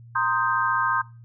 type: chord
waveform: sine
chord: C minor seventh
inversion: third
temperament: equal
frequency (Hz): 932.3 / 1046.5 / 1244.5 / 1568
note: Bb5 / C6 / Eb6 / G6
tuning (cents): 0 / 0 / 0 / 0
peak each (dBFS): -28 / -25 / -26 / -25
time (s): 0.15-1.02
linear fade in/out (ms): 10
effects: noise-tail reverb RT60 0.3 s tail -20 dB re dry + added 117 Hz sine -43 dBFS peak until 1.24 s